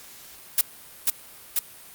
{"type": "noise with echo", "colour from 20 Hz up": "blue", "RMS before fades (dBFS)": -18, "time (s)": [0.58, 0.61], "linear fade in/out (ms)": 2, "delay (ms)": 490, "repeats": 2, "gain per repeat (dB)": -2, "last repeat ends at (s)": 1.59, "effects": ["white hiss -46 dBFS RMS until 1.94 s", "Opus 48 kbps"]}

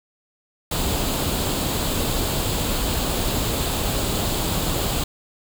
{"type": "noise with comb filter", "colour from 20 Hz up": "pink", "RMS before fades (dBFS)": -23, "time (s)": [0.71, 5.04], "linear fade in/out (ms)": 5, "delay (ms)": 0.26, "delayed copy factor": 0.5, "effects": []}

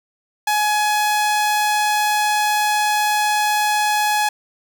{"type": "tone", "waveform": "sawtooth", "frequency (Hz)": 842, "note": "G#5", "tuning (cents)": 24, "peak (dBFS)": -12, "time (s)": [0.47, 4.29], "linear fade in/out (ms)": 5, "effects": []}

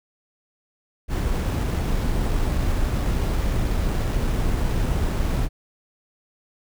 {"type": "noise with sample-and-hold", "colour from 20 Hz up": "brown", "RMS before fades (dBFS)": -22, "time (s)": [1.08, 5.49], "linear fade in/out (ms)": 50, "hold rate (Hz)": 8820, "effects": []}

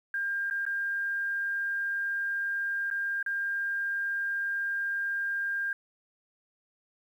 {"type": "tone with dropouts", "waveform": "sine", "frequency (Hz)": 1602, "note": "G6", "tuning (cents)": 37, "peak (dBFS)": -28, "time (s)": [0.14, 5.73], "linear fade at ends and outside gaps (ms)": 2, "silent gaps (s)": [[0.5, 0.509], [0.653, 0.664], [2.902, 2.911], [3.228, 3.262]], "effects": ["10-bit"]}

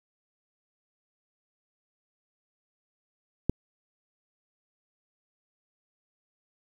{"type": "click", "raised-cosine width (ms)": 3, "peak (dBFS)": -10, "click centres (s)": 3.496, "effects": ["8-bit"]}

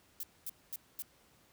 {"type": "noise bursts", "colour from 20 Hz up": "violet", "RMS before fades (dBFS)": -40, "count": 4, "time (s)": [0.2, 1.022], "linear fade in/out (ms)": 2, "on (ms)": 33, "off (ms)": 230, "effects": ["pink hiss -66 dBFS RMS until 1.52 s", "high-pass 60 Hz 12 dB/octave"]}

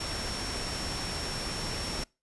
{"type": "tone in noise", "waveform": "sine", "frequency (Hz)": 5460, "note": "F8", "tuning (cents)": -40, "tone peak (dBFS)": -38, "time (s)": [0, 2.04], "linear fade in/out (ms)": 5, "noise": "pink", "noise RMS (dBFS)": -35, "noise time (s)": [0, 2.04], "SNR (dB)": -6, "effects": ["noise-tail reverb RT60 0.3 s tail -26 dB re dry", "resampled to 24000 Hz"]}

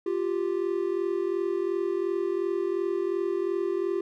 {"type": "tone pair together", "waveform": "triangle", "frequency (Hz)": [349.2, 392], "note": ["F4", "G4"], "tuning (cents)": [0, 0], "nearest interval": "major second", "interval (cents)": 200, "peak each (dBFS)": -26, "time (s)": [0.06, 4.01], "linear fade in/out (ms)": 5, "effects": []}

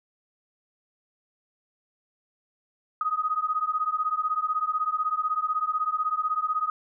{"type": "beating tone pair", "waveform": "sine", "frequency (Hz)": [1244.5, 1260.5], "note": ["D#6", "D#6"], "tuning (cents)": [0, 22], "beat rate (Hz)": 16, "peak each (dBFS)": -27, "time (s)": [3.01, 6.7], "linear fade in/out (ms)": 2, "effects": []}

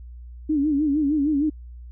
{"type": "tone with vibrato", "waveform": "sine", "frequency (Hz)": 293.7, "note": "D4", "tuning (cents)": 0, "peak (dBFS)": -18, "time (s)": [0.49, 1.5], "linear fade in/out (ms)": 10, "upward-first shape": "sine", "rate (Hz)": 6.5, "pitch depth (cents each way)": 110, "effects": ["added 60 Hz sine -37 dBFS peak until 1.91 s"]}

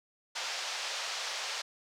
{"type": "band-pass noise", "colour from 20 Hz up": "white", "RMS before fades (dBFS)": -37, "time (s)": [0.35, 1.62], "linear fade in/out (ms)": 10, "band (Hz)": [550, 5800], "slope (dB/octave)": 24, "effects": []}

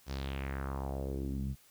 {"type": "tone with low-pass filter sweep", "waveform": "sawtooth", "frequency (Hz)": 67.8, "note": "C#2", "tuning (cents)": -38, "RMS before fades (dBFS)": -37, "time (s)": [0.06, 1.56], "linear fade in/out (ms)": 50, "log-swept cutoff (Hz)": [5800, 150], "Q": 2.8, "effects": ["white hiss -63 dBFS RMS until 1.7 s"]}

